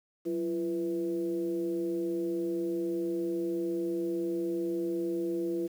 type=tone with frequency modulation; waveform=sine; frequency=339.7 Hz; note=F4; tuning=48 cents flat; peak=-28 dBFS; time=0.25-5.68 s; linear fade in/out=20 ms; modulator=155 Hz; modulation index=0.69; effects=high-pass 200 Hz 12 dB/octave + 9-bit